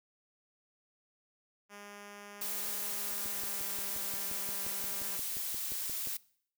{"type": "tone with pitch glide", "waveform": "5% pulse", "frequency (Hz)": [204.1, 198.52], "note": ["G#3", "G3"], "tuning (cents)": [-30, 22], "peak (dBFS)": -36, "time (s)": [1.69, 5.2], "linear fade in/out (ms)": 50, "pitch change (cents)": -48, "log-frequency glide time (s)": [2.98, 3.68]}
{"type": "noise", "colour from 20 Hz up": "blue", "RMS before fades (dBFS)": -37, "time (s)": [2.41, 6.17], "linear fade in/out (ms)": 5}
{"type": "click train", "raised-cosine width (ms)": 2, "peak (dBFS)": -35, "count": 17, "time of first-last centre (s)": [3.26, 6.072], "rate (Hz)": 5.69}
{"effects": ["noise-tail reverb RT60 0.6 s tail -22 dB re dry"]}